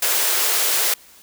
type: high-pass noise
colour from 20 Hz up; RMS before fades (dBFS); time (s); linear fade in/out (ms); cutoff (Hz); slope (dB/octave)
white; -19; 0.02-0.94; 5; 330; 96
effects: white hiss -48 dBFS RMS until 1.22 s